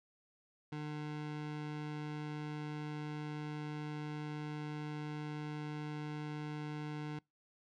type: tone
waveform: 25% pulse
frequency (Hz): 150.5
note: D3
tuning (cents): +43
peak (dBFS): -36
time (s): 0.72-7.19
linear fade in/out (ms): 5
effects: noise-tail reverb RT60 0.2 s tail -25 dB re dry + low-pass 4000 Hz 12 dB/octave